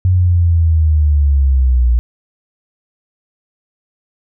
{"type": "linear sweep", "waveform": "sine", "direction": "down", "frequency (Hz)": [92.7, 58.27], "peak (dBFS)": -8, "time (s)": [0.05, 1.99], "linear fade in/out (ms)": 0, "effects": []}